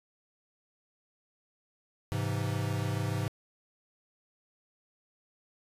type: chord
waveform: square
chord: Ab augmented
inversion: none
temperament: equal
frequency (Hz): 103.83 / 130.81 / 164.81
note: Ab2 / C3 / E3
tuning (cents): 0 / 0 / 0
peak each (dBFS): -33 / -35 / -38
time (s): 2.12-3.28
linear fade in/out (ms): 0
effects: resampled to 32000 Hz